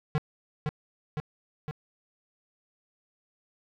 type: tone with echo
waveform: square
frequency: 151.7 Hz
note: D#3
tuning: 44 cents flat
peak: -24 dBFS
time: 0.15-0.18 s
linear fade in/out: 0 ms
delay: 510 ms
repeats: 3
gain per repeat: -3 dB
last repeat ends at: 1.71 s
effects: low-pass 3000 Hz 12 dB/octave + 10-bit